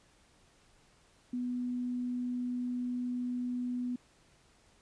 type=tone; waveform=sine; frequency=246.9 Hz; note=B3; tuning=in tune; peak=-32 dBFS; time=1.33-3.96 s; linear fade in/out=5 ms; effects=pink hiss -65 dBFS RMS until 4.81 s + resampled to 22050 Hz